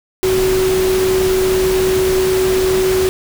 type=tone in noise; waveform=sine; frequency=375.1 Hz; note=F#4; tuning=24 cents sharp; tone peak=-12 dBFS; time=0.23-3.09 s; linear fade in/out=0 ms; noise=pink; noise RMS=-22 dBFS; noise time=0.23-3.09 s; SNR=+7 dB; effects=none